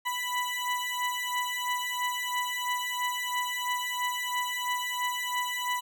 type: beating tone pair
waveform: 20% pulse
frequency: 987.8 / 990.8 Hz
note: B5 / B5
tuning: 0 / +5 cents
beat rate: 3 Hz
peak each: -27 dBFS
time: 0.05-5.81 s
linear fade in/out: 20 ms
effects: none